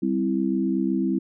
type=chord; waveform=sine; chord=C major; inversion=second; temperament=equal; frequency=196 / 261.6 / 329.6 Hz; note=G3 / C4 / E4; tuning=0 / 0 / 0 cents; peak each=-25 dBFS; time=0.02-1.19 s; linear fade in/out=10 ms; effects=none